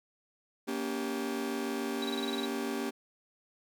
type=chord; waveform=40% pulse; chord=G diminished; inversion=first; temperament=just; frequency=235.2 / 282.2 / 392 Hz; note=Bb3 / Db4 / G4; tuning=+16 / +31 / 0 cents; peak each=-36 dBFS; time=0.67-2.91 s; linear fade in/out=20 ms
type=tone bursts; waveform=sine; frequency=3909 Hz; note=B7; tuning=19 cents flat; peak=-35 dBFS; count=9; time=2.02-2.455 s; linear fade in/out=5 ms; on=27 ms; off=24 ms
effects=none

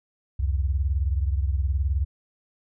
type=beating tone pair; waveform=sine; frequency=67 / 86 Hz; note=C2 / F2; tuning=+42 / -26 cents; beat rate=19 Hz; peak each=-22 / -27 dBFS; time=0.39-2.05 s; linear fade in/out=10 ms; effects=none

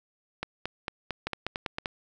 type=two click trains; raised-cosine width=0.3 ms; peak=-15 / -14 dBFS; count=7 / 4; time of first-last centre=0.43-1.784 / 1.27-1.858 s; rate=4.43 / 5.1 Hz; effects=none

